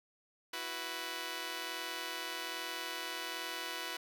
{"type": "chord", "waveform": "5% pulse", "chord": "E suspended second", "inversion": "none", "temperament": "just", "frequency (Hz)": [329.6, 370.8, 494.4], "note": ["E4", "F#4", "B4"], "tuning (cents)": [0, 4, 2], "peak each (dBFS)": -33, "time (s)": [0.53, 3.97], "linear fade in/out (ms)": 5, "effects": []}